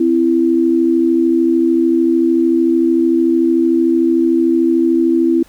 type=tone pair together; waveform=sine; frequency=260.1 / 333.5 Hz; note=C4 / E4; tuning=-10 / +20 cents; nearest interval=major third; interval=430 cents; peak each=-15 / -11 dBFS; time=0-5.43 s; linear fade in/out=5 ms; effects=pink hiss -48 dBFS RMS until 5.48 s